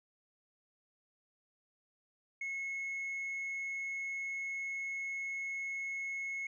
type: tone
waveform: sine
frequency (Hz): 2181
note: C#7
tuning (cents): -29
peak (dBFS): -34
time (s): 2.41-6.47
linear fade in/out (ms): 5
effects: tanh soft clip ceiling -35 dBFS